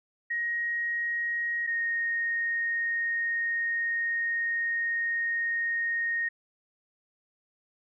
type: tone pair in turn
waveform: sine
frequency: 1883 / 1858.1 Hz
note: A#6 / A#6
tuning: +17 / -6 cents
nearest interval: unison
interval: 23 cents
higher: first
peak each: -27 / -26 dBFS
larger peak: second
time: 0.3-1.67 / 1.67-6.29 s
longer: second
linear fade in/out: 10 ms
effects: none